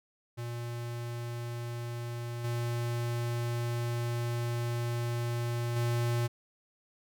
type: tone with level steps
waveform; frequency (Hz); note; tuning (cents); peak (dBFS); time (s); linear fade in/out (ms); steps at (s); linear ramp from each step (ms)
square; 118.9; A#2; +35; -36 / -31 / -28; 0.37-6.28; 20; 2.44 / 5.76; 5
effects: none